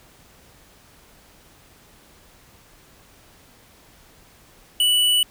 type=tone; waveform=square; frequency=2960 Hz; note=F#7; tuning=in tune; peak=-16 dBFS; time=4.8-5.23 s; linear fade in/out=2 ms; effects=pink hiss -52 dBFS RMS until 5.3 s